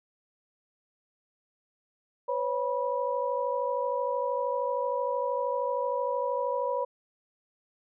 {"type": "tone cluster", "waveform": "sine", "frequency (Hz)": [501, 554, 976], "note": ["B4", "C#5", "B5"], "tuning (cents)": [25, -1, -21], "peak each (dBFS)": -31, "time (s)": [2.28, 6.85], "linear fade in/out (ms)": 10, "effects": []}